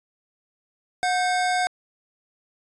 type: tone pair together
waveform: square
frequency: 728 / 1558.3 Hz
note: F#5 / G6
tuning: -28 / -11 cents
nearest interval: octave + minor second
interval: 1317 cents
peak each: -22 / -28 dBFS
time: 1.03-1.67 s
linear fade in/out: 0 ms
effects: resampled to 22050 Hz